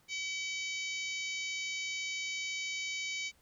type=harmonic tone; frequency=762 Hz; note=G5; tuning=49 cents flat; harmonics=3 / 4 / 5 / 6 / 7 / 8 / 9; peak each=-37 / -44 / -46 / -47 / -50 / -47 / -46 dBFS; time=0.08-3.32 s; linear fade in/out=50 ms; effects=pink hiss -68 dBFS RMS until 3.41 s